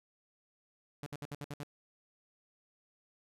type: tone bursts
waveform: sawtooth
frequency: 145.1 Hz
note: D3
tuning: 21 cents flat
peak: -36 dBFS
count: 7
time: 1.03-1.632 s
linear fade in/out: 0 ms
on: 32 ms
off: 63 ms
effects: resampled to 32000 Hz